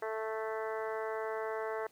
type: harmonic tone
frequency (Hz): 220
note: A3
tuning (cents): 0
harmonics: 2 / 3 / 4 / 5 / 6 / 7 / 8 / 9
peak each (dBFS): -37 / -41 / -43 / -45 / -47 / -48 / -49 / -50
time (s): 0.02-1.87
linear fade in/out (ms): 5
effects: pink hiss -65 dBFS RMS until 1.91 s + high-pass 100 Hz 12 dB/octave